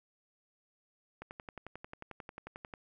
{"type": "click train", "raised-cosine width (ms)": 0.5, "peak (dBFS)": -29, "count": 18, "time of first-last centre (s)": [1.22, 2.738], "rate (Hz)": 11.2, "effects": []}